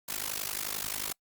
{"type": "noise with amplitude modulation", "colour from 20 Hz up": "white", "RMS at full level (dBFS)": -31, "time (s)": [0.08, 1.13], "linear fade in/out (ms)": 10, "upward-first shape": "sine", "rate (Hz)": 51.3, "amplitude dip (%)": 90, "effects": ["noise-tail reverb RT60 0.1 s tail -26 dB re dry", "Opus 48 kbps"]}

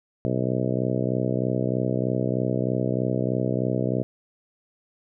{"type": "harmonic tone", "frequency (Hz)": 63.2, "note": "B1", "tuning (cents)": 41, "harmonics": [2, 3, 4, 5, 6, 7, 8, 9, 10], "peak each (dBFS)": [-27, -29, -30, -31, -32, -32, -33, -34, -34], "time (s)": [0.25, 4.03], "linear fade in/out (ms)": 0, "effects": []}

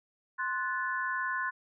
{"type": "chord", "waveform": "sine", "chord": "F# diminished", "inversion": "second", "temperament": "equal with one note detuned", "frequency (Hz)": [1046.5, 1480, 1738.8], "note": ["C6", "F#6", "A6"], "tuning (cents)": [0, 0, -21], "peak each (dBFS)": [-34, -34, -35], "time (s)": [0.38, 1.51], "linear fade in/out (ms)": 20, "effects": []}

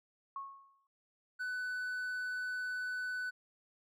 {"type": "tone with exponential decay", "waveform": "sine", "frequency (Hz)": 1097, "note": "C#6", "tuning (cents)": -18, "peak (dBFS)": -37, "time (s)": [0.36, 0.87], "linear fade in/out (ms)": 2, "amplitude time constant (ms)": 110}
{"type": "tone", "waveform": "triangle", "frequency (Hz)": 1497, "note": "F#6", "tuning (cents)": 20, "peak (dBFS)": -34, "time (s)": [1.39, 3.31], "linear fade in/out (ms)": 20}
{"effects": []}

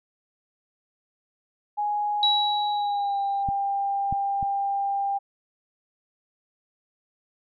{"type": "tone with pitch glide", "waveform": "sine", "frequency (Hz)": [830.6, 795.8], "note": ["G#5", "G5"], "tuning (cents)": [0, 26], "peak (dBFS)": -23, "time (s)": [1.77, 5.19], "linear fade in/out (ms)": 20, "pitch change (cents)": -74, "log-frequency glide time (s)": [2.71, 3.19]}
{"type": "tone with exponential decay", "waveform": "sine", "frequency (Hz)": 3900, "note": "B7", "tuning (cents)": -23, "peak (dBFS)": -17, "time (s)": [2.23, 3.43], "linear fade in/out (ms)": 1, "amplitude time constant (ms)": 260}
{"type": "clicks", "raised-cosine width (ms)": 5, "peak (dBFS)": [-19, -19, -23], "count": 3, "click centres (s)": [3.488, 4.126, 4.428]}
{"effects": []}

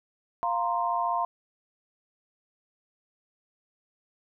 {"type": "chord", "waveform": "sine", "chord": "F suspended fourth", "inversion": "none", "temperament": "equal", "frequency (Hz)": [698.5, 932.3, 1046.5], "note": ["F5", "Bb5", "C6"], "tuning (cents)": [0, 0, 0], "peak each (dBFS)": -29, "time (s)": [0.43, 1.25], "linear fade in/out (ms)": 0, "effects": []}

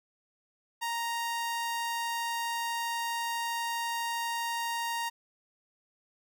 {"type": "tone", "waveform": "sawtooth", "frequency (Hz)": 932.3, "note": "A#5", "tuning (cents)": 0, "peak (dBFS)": -27, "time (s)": [0.81, 5.1], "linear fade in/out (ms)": 20, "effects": []}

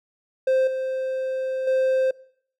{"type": "tone with level steps", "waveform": "triangle", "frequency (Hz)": 523, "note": "C5", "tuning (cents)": -1, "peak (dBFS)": [-15, -22, -16], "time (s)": [0.47, 2.11], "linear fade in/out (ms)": 5, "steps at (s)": [0.67, 1.67], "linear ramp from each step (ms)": 5, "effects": ["noise-tail reverb RT60 0.6 s tail -22 dB re dry"]}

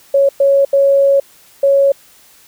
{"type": "tone bursts at uneven times", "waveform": "sine", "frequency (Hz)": 554, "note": "C#5", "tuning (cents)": -1, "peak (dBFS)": -7, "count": 4, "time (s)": [[0.14, 0.29], [0.4, 0.65], [0.73, 1.2], [1.63, 1.92]], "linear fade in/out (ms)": 5, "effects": ["white hiss -46 dBFS RMS until 2.47 s"]}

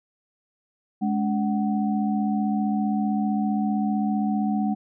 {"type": "tone cluster", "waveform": "sine", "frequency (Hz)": [209.7, 285.1, 749], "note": ["G#3", "C#4", "F#5"], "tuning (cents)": [17, 49, 21], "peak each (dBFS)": [-22, -29, -30], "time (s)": [1.01, 4.75], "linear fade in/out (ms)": 20, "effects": []}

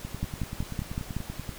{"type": "two click trains", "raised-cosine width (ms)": 5, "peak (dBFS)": [-22, -17], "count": [16, 6], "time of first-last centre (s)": [[0.05, 1.492], [0.23, 1.166]], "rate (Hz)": [10.4, 5.34], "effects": ["pink hiss -44 dBFS RMS until 1.58 s"]}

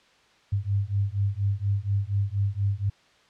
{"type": "beating tone pair", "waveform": "sine", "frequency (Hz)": [98, 102.2], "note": ["G2", "G#2"], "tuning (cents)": [0, -27], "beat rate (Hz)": 4.2, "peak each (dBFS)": -26, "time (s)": [0.52, 2.9], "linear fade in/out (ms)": 10, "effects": ["white hiss -59 dBFS RMS until 3.29 s", "low-pass 4000 Hz 12 dB/octave"]}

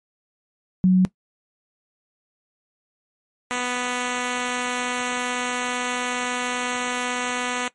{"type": "tone pair in turn", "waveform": ["sine", "5% pulse"], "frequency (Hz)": [185, 247.4], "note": ["F#3", "B3"], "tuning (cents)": [0, 3], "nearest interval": "perfect fourth", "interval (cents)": 503, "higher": "second", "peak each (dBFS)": -12, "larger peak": "neither", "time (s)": [[0.84, 1.05], [3.51, 7.68]], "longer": "second", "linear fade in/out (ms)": 0, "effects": ["noise-tail reverb RT60 0.1 s tail -18 dB re dry", "MP3 48 kbps"]}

